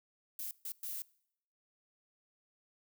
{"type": "noise bursts at uneven times", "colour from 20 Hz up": "violet", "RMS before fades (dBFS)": -41, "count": 3, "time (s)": [[0.39, 0.51], [0.65, 0.72], [0.83, 1.02]], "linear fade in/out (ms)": 2, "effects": ["noise-tail reverb RT60 0.7 s tail -23 dB re dry"]}